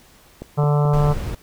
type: click train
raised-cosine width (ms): 2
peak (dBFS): -18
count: 4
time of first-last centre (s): 0.42-1.069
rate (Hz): 4.62
type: harmonic tone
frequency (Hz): 146.83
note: D3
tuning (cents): 0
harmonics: 1 / 3 / 4 / 5 / 6 / 7 / 8 / 9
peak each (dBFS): -15 / -25 / -27 / -29 / -31 / -32 / -33 / -34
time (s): 0.57-1.14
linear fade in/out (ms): 20
type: noise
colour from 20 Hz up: brown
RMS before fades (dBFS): -24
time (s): 0.93-1.35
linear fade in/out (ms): 5
effects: pink hiss -51 dBFS RMS until 1.42 s